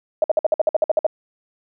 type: tone bursts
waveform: sine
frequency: 622.3 Hz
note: D#5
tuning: in tune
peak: -12 dBFS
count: 12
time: 0.22-1.066 s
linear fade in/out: 2 ms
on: 21 ms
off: 54 ms
effects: none